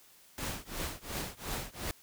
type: noise with tremolo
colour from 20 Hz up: pink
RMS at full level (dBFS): -35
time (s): 0.38-1.91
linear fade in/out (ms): 0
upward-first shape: triangle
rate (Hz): 2.8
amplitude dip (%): 100
effects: white hiss -60 dBFS RMS until 2.02 s